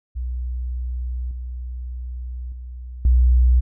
sine tone with level steps, 61.74 Hz, B1, in tune, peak -23 / -27 / -31 / -11 dBFS, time 0.15-3.61 s, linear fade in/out 20 ms, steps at 1.31 / 2.52 / 3.05 s, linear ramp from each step 2 ms, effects none

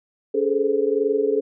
sine tone cluster, 281.6 / 415.7 / 437.8 / 517 Hz, C#4 / G#4 / A4 / C5, +27 / +2 / -9 / -21 cents, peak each -28 / -21 / -21 / -29 dBFS, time 0.34-1.41 s, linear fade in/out 10 ms, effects none

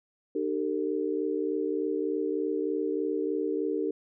sine tone cluster, 302.9 / 389.2 / 452.5 Hz, D#4 / G4 / A4, -46 / -12 / +48 cents, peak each -31 / -31 / -31 dBFS, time 0.35-3.91 s, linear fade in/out 5 ms, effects none

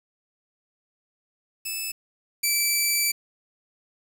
10% pulse tone pair in turn, 2617 / 2322 Hz, E7 / D7, -13 / -20 cents, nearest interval major second, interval 207 cents, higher first, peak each -20 / -12 dBFS, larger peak second, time 1.65-1.92 / 2.43-3.12 s, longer second, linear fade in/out 10 ms, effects 8-bit

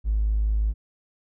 triangle tone, 52.8 Hz, G#1, 29 cents sharp, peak -16 dBFS, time 0.04-0.74 s, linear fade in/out 50 ms, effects tanh soft clip ceiling -17 dBFS

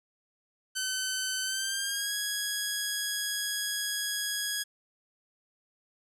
10% pulse tone with pitch glide, 1525 to 1663 Hz, G6 to G#6, -48 to +2 cents, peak -21 dBFS, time 0.75-4.64 s, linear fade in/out 20 ms, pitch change +150 cents, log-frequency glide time 1.43-2.15 s, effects none

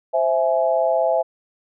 sine chord, C augmented, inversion none, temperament equal with one note detuned, 523.3 / 659.3 / 838.3 Hz, C5 / E5 / G#5, 0 / 0 / +16 cents, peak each -21 / -18 / -24 dBFS, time 0.13-1.23 s, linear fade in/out 20 ms, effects none

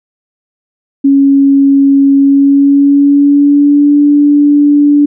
sine tone with pitch glide, 276.6 to 290.5 Hz, C#4 to D4, -4 to -19 cents, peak -3 dBFS, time 1.04-5.06 s, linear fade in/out 10 ms, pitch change +85 cents, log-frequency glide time 2.18-3.99 s, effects none

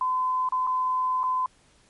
sine tone with dropouts, 1020 Hz, C6, 44 cents flat, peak -22 dBFS, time 0.01-1.46 s, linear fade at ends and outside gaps 2 ms, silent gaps 0.489-0.522 / 0.668-0.672 / 1.233-1.238 s, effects pink hiss -60 dBFS RMS until 1.89 s + MP3 48 kbps

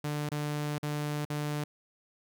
sawtooth tone with dropouts, 148.3 Hz, D3, 17 cents sharp, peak -27 dBFS, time 0.04-1.64 s, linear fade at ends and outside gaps 5 ms, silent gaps 0.291-0.316 / 0.783-0.829 / 1.251-1.3 s, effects none

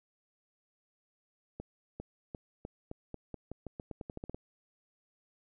accelerating click train, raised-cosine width 2 ms, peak -27 dBFS, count 17, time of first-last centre 1.6-4.345 s, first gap 400 ms, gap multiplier 0.87, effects none

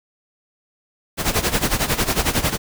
pink noise with tremolo, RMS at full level -17 dBFS, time 1.17-2.58 s, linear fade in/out 50 ms, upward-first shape sine, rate 11 Hz, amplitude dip 80%, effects none

